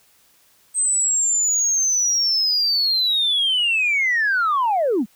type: linear sweep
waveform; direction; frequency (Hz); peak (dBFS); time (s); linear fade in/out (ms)
sine; down; 8310 to 182; -15; 0.74-5.06; 50
effects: tanh soft clip ceiling -13 dBFS + white hiss -57 dBFS RMS until 5.15 s